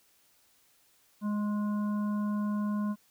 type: harmonic tone with a mistuned harmonic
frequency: 207.7 Hz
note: G#3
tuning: in tune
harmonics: 1 / 3 / 5 / 7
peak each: -28 / -46 / -42 / -51 dBFS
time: 1.21-2.96 s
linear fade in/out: 50 ms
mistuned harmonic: 5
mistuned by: +17 cents
effects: white hiss -66 dBFS RMS until 3.1 s